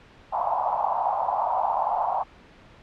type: band-pass noise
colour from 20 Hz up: pink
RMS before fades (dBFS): -25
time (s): 0.32-2.24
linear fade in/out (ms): 20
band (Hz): 710 to 980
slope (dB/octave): 48
effects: pink hiss -51 dBFS RMS until 2.82 s + low-pass 3000 Hz 12 dB/octave